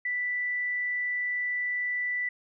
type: tone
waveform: sine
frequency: 1975.5 Hz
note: B6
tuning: in tune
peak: -27 dBFS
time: 0.05-2.29 s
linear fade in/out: 5 ms
effects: none